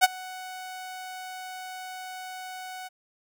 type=tone with ADSR envelope; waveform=sawtooth; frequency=743 Hz; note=F#5; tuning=7 cents sharp; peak=-9 dBFS; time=0.01-2.89 s; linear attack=31 ms; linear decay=25 ms; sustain=-24 dB; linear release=23 ms; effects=none